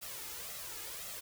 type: noise with flanger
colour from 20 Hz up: white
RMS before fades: -44 dBFS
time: 0.01-1.21 s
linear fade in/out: 20 ms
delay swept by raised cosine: 1.5 to 2.4 ms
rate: 1.9 Hz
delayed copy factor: +0.6
effects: none